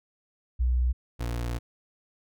sine / 30% pulse tone pair in turn, 61.74 / 59.05 Hz, B1 / A#1, 0 / +23 cents, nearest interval minor second, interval 77 cents, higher first, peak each -21 / -26 dBFS, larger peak first, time 0.59-0.93 / 1.19-1.59 s, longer second, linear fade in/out 20 ms, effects none

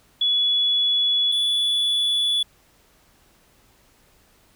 sine / triangle tone pair in turn, 3400 / 3432 Hz, G#7 / A7, +40 / -44 cents, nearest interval unison, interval 16 cents, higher second, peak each -17 dBFS, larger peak neither, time 0.21-1.32 / 1.32-2.43 s, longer neither, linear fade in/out 5 ms, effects pink hiss -58 dBFS RMS until 4.55 s

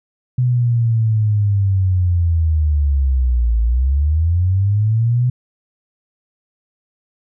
sine linear two-way sweep, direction down then up, 126.1 to 55.2 to 126.1 Hz, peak -12 dBFS, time 0.38-5.3 s, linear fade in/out 5 ms, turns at 3.6 s, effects none

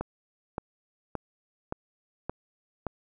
click train, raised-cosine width 1 ms, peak -17 dBFS, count 6, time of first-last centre 0.01-2.867 s, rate 1.75 Hz, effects none

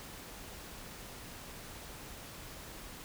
silence, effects pink hiss -48 dBFS RMS until 3.04 s

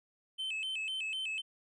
triangle tone with vibrato, 2828 Hz, F7, 21 cents sharp, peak -33 dBFS, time 0.38-1.42 s, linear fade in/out 20 ms, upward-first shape square, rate 4 Hz, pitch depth 150 cents each way, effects resampled to 22050 Hz

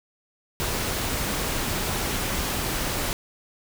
pink noise, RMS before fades -27 dBFS, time 0.6-3.13 s, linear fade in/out 0 ms, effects none

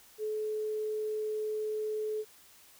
sine tone, 429.6 Hz, A4, 41 cents flat, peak -31 dBFS, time 0.18-2.25 s, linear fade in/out 50 ms, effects white hiss -58 dBFS RMS until 2.79 s

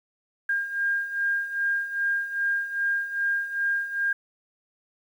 sine beating tone pair, 1608 / 1610.5 Hz, G6 / G6, +44 / +46 cents, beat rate 2.5 Hz, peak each -30 / -25 dBFS, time 0.49-4.13 s, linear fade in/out 5 ms, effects 9-bit

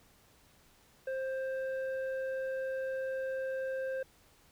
square tone with low-pass filter, 527 Hz, C5, 12 cents sharp, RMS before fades -36 dBFS, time 1.07-4.03 s, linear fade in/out 5 ms, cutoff 1200 Hz, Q 2.7, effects pink hiss -64 dBFS RMS until 4.51 s

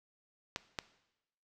clicks, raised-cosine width 0.2 ms, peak -17 dBFS, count 2, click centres 0.561 / 0.788 s, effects noise-tail reverb RT60 0.9 s tail -17 dB re dry

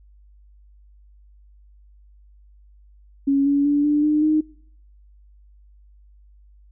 sine tone with pitch steps, 277.2 / 283.2 / 289.3 / 295.6 / 301.9 / 308.5 Hz, C#4 / C#4 / D4 / D4 / D4 / D#4, 0 / +37 / -26 / +11 / +48 / -15 cents, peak -15 dBFS, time 3.27-4.41 s, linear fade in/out 10 ms, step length 190 ms, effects noise-tail reverb RT60 0.7 s tail -25 dB re dry + added 50 Hz sine -48 dBFS peak until 6.71 s

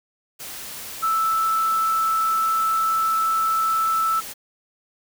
sine tone in noise, 1318.5 Hz, E6, in tune, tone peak -18 dBFS, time 1.02-4.21 s, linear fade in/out 20 ms, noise white, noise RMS -35 dBFS, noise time 0.39-4.34 s, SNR +14 dB, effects none

